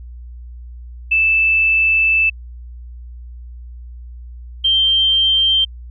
sine tone pair in turn, 2637 / 3148 Hz, E7 / G7, 0 / +7 cents, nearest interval minor third, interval 307 cents, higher second, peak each -11 dBFS, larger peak neither, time 1.11-2.3 / 4.64-5.65 s, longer first, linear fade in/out 10 ms, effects added 60 Hz sine -31 dBFS peak until 5.9 s

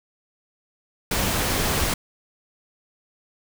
pink noise, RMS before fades -23 dBFS, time 1.11-1.94 s, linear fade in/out 5 ms, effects none

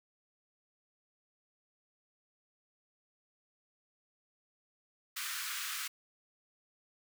pink high-pass noise, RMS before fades -39 dBFS, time 5.16-5.88 s, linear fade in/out 10 ms, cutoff 1200 Hz, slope 48 dB/octave, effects none

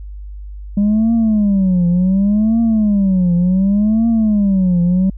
sine tone with vibrato, 200 Hz, G3, 35 cents sharp, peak -8 dBFS, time 0.77-5.1 s, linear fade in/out 5 ms, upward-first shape triangle, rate 0.68 Hz, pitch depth 260 cents each way, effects tanh soft clip ceiling -9 dBFS + added 50 Hz sine -27 dBFS peak until 5.17 s

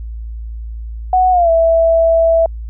sine tone with pitch glide, 740 to 659.3 Hz, F#5 to E5, 0 to 0 cents, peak -8 dBFS, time 1.13-2.46 s, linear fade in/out 2 ms, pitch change -200 cents, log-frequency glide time 1.31-1.5 s, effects added 56 Hz sine -23 dBFS peak until 2.69 s

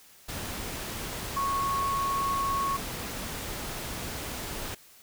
sine tone in noise, 1103 Hz, C#6, 9 cents flat, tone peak -26 dBFS, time 1.36-2.77 s, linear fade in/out 10 ms, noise pink, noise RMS -36 dBFS, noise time 0.28-4.75 s, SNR +7 dB, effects white hiss -55 dBFS RMS until 5.02 s

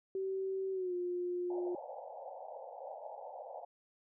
sine tone with pitch glide, 383.2 to 355.5 Hz, G4 to F4, -39 to +31 cents, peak -34 dBFS, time 0.15-1.75 s, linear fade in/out 2 ms, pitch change -130 cents, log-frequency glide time 0.72-0.94 s
pink band-pass noise, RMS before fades -47 dBFS, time 1.5-3.65 s, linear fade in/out 5 ms, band 500 to 880 Hz, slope 96 dB/octave
effects none

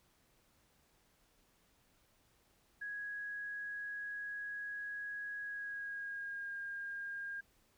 sine tone with pitch glide, 1661.2 to 1613.9 Hz, G#6 to G6, 0 to +50 cents, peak -40 dBFS, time 2.81-7.41 s, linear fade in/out 10 ms, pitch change -50 cents, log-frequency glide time 5.41-6.57 s, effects pink hiss -72 dBFS RMS until 7.77 s

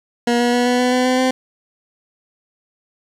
20% pulse tone with pitch steps, 238.7 / 241.3 / 244 / 246.7 / 249.4 / 252.2 / 254.9 / 257.8 Hz, A#3 / B3 / B3 / B3 / B3 / B3 / C4 / C4, +41 / -40 / -21 / -2 / +17 / +36 / -45 / -26 cents, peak -9 dBFS, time 0.27-1.31 s, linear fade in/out 5 ms, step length 130 ms, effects low-pass 8000 Hz 12 dB/octave + 8-bit

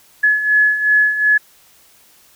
sine beating tone pair, 1701 / 1703.7 Hz, G#6 / G#6, +41 / +44 cents, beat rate 2.7 Hz, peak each -18 / -12 dBFS, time 0.23-1.38 s, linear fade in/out 10 ms, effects white hiss -50 dBFS RMS until 2.35 s

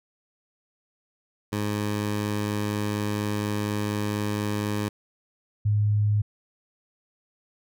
15% pulse / sine tone pair in turn, 104.2 / 104.59 Hz, G#2 / G#2, +6 / +13 cents, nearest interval unison, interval 7 cents, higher second, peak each -19 dBFS, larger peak neither, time 1.52-4.89 / 5.65-6.22 s, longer first, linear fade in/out 10 ms, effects none

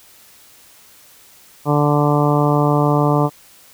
harmonic tone, 146.83 Hz, D3, in tune, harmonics 1 / 2 / 3 / 4 / 5 / 6 / 7 / 8, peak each -16 / -19 / -21 / -22 / -23 / -24 / -24 / -25 dBFS, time 1.65-3.3 s, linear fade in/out 50 ms, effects white hiss -47 dBFS RMS until 3.73 s

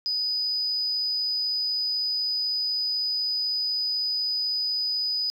sine tone, 4978 Hz, D#8, in tune, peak -23 dBFS, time 0.06-5.3 s, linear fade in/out 0 ms, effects tanh soft clip ceiling -19 dBFS + 10-bit

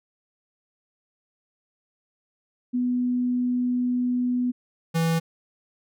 sine / square tone pair in turn, 247.5 / 164.51 Hz, B3 / E3, +4 / -3 cents, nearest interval perfect fifth, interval 707 cents, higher first, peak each -21 dBFS, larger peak neither, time 2.73-4.52 / 4.94-5.2 s, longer first, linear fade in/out 20 ms, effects none

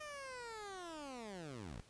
15% pulse linear sweep, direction down, 615 to 38.89 Hz, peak -40 dBFS, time 0-1.82 s, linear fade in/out 10 ms, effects pink hiss -65 dBFS RMS until 1.89 s + resampled to 22050 Hz

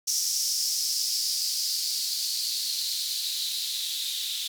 violet noise with band-pass filter sweep, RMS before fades -29 dBFS, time 0.07-4.48 s, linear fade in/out 10 ms, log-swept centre 5600 to 3600 Hz, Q 5.3, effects none

